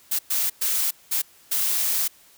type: noise bursts at uneven times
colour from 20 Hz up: blue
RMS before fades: -23 dBFS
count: 5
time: 0.11-0.19 / 0.3-0.5 / 0.61-0.91 / 1.11-1.22 / 1.51-2.08 s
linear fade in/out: 10 ms
effects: white hiss -54 dBFS RMS until 2.37 s